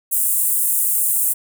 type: high-pass noise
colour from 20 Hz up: pink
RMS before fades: -18 dBFS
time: 0.11-1.34 s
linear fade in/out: 20 ms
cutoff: 8300 Hz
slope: 48 dB/octave
effects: none